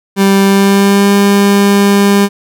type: tone with pitch glide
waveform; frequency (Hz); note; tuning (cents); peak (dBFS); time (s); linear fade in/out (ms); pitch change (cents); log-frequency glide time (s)
30% pulse; 196 to 200.6; G3 to G3; 0 to +40; -3; 0.16-2.29; 50; +40; 0.43-1.13
effects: none